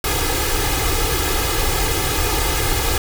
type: noise with comb filter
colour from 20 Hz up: pink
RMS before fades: -19 dBFS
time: 0.04-2.98 s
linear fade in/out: 2 ms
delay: 2.4 ms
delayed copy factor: +1
effects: none